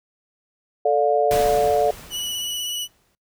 sine chord, D minor, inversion second, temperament equal with one note detuned, 440 / 587.3 / 709.8 Hz, A4 / D5 / F5, 0 / 0 / +28 cents, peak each -20 dBFS, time 0.85-1.91 s, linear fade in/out 5 ms
pink noise with exponential decay, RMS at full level -26 dBFS, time 1.31-3.15 s, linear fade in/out 0 ms, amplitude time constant 400 ms
sawtooth tone with vibrato, 2948 Hz, F#7, 7 cents flat, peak -22 dBFS, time 2.1-2.88 s, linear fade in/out 50 ms, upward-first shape square, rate 16 Hz, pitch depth 15 cents each way
effects noise-tail reverb RT60 0.2 s tail -26 dB re dry

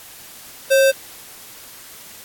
sine tone with sample-and-hold, 542 Hz, C#5, 39 cents flat, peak -10 dBFS, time 0.7-0.92 s, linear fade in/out 20 ms, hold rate 2100 Hz, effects white hiss -40 dBFS RMS until 2.24 s + AAC 64 kbps

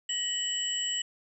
sine tone cluster, 1900 / 2981 / 7700 Hz, A#6 / F#7 / B8, +33 / +12 / -45 cents, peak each -39 / -30 / -34 dBFS, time 0.09-1.02 s, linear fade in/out 5 ms, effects none

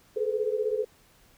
sine tone cluster, 423 / 438.6 / 505 Hz, G#4 / A4 / B4, +32 / -6 / +39 cents, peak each -29 / -29 / -31 dBFS, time 0.16-0.85 s, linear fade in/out 10 ms, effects pink hiss -60 dBFS RMS until 1.37 s

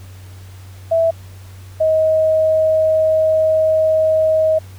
sine tone pair in turn, 658 / 631.8 Hz, E5 / D#5, -3 / +26 cents, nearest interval minor second, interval 71 cents, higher first, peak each -11 dBFS, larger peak neither, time 0.91-1.11 / 1.8-4.59 s, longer second, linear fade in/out 10 ms, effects added 94 Hz sine -34 dBFS peak until 4.78 s + pink hiss -46 dBFS RMS until 4.78 s

